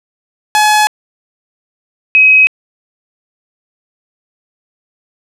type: tone pair in turn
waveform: sawtooth / sine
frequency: 849 / 2539 Hz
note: G#5 / D#7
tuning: +38 / +34 cents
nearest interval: octave + perfect fifth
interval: 1896 cents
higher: second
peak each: -3 dBFS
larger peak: neither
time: 0.55-0.87 / 2.15-2.47 s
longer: neither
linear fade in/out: 0 ms
effects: low-pass 12000 Hz 12 dB/octave